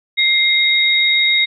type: tone pair together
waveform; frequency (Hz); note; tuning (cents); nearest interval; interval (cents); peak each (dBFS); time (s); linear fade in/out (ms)
sine; 2109 / 3758; C7 / A#7; +13 / +13; minor seventh; 1000; -14; 0.17-1.46; 20
effects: none